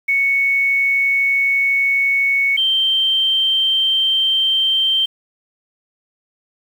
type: tone pair in turn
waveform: sine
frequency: 2217 / 3135 Hz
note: C#7 / G7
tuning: 0 / -1 cents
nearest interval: tritone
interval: 599 cents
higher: second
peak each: -13 dBFS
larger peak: neither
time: 0.08-2.57 / 2.57-5.06 s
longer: neither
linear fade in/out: 10 ms
effects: 7-bit